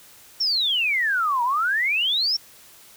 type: exponential two-way sweep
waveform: sine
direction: down then up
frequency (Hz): 5600 to 932.3 to 5600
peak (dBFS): -19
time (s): 0.4-2.37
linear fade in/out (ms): 10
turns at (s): 1.43
effects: white hiss -49 dBFS RMS until 2.96 s